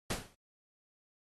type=noise with exponential decay; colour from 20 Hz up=pink; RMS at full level=-31 dBFS; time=0.1-0.35 s; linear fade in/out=5 ms; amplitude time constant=54 ms; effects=AAC 32 kbps